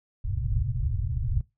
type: low-pass noise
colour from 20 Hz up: white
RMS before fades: -27 dBFS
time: 0.24-1.41 s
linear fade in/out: 5 ms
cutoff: 130 Hz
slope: 96 dB/octave
effects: noise-tail reverb RT60 0.2 s tail -20 dB re dry